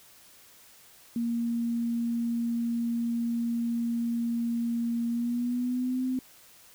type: tone with pitch glide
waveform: sine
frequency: 234 to 256.7 Hz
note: A#3 to C4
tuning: +7 to -33 cents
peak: -26 dBFS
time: 1.16-6.19 s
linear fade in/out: 2 ms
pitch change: +160 cents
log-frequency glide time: 5.08-6.04 s
effects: white hiss -55 dBFS RMS until 6.74 s